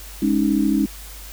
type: chord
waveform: sine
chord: Ab suspended fourth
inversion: none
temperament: equal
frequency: 207.7 / 277.2 / 311.1 Hz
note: Ab3 / Db4 / Eb4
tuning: 0 / 0 / 0 cents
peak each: -20 dBFS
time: 0.22-0.86 s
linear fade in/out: 5 ms
effects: added 50 Hz sine -37 dBFS peak until 1.32 s + white hiss -40 dBFS RMS until 1.32 s